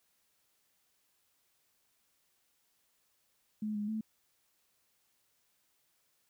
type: tone with pitch steps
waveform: sine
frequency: 213.4 / 207.9 / 218.6 Hz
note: G#3 / G#3 / A3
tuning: +47 / +2 / -11 cents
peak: -33 dBFS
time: 3.62-4.01 s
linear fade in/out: 5 ms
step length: 130 ms
effects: white hiss -75 dBFS RMS until 6.29 s